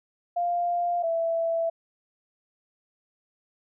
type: tone pair in turn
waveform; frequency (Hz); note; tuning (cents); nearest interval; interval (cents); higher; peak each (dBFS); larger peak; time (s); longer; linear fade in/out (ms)
sine; 698.5 / 663.4; F5 / E5; 0 / +11; minor second; 89; first; -23 / -23; neither; 0.36-1.03 / 1.03-1.7; neither; 10
effects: none